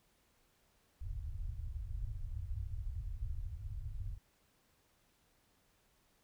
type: low-pass noise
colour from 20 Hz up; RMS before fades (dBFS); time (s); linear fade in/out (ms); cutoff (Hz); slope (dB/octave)
pink; -41; 1.01-4.18; 10; 110; 48
effects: pink hiss -73 dBFS RMS until 6.23 s

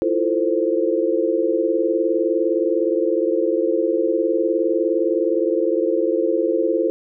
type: chord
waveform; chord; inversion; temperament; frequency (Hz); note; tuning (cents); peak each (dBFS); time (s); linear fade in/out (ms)
sine; F major seventh; third; equal with one note detuned; 329.6 / 349.2 / 446.1 / 523.3; E4 / F4 / A4 / C5; 0 / 0 / +24 / 0; -22; 0.02-6.9; 0
effects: none

